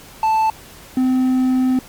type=tone pair in turn; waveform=triangle; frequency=880 / 257.1 Hz; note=A5 / C4; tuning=0 / -30 cents; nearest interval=octave + major sixth; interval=2130 cents; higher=first; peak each=-11 dBFS; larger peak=neither; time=0.23-0.5 / 0.97-1.79 s; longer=second; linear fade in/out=2 ms; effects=pink hiss -41 dBFS RMS until 1.88 s + MP3 96 kbps